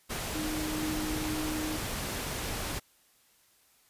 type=tone in noise; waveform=sine; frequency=309 Hz; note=D#4; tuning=12 cents flat; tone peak=-33 dBFS; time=0.34-1.78 s; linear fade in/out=20 ms; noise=pink; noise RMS=-35 dBFS; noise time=0.09-2.8 s; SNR=-1 dB; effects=white hiss -65 dBFS RMS until 3.89 s + resampled to 32000 Hz